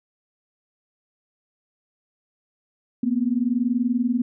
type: tone pair together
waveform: sine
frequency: 233.1 / 253.5 Hz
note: A#3 / B3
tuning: 0 / +45 cents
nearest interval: minor second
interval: 145 cents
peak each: -22 dBFS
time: 3.03-4.22 s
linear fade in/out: 5 ms
effects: none